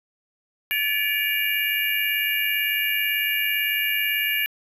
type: tone cluster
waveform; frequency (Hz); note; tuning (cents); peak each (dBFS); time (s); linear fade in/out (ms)
sine; 1733 / 2286 / 2384 / 2841 / 11720; A6 / D7 / D7 / F7 / F#9; -27 / -47 / +25 / +29 / -18; -27; 0.71-4.46; 0
effects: tanh soft clip ceiling -9 dBFS + 9-bit